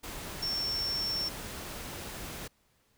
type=tone in noise; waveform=sine; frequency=5440 Hz; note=F8; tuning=46 cents flat; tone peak=-30 dBFS; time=0.42-1.29 s; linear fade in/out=10 ms; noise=pink; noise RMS=-41 dBFS; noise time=0.03-2.48 s; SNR=+8 dB; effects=pink hiss -70 dBFS RMS until 2.97 s